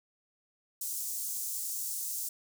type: high-pass noise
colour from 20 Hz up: pink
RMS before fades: -36 dBFS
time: 0.81-2.29 s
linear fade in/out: 5 ms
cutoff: 6700 Hz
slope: 24 dB/octave
effects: none